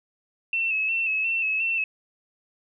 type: tone with vibrato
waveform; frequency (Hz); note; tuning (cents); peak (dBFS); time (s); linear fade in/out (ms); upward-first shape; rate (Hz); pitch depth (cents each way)
sine; 2637; E7; 0; -22; 0.53-1.84; 2; square; 2.8; 37
effects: none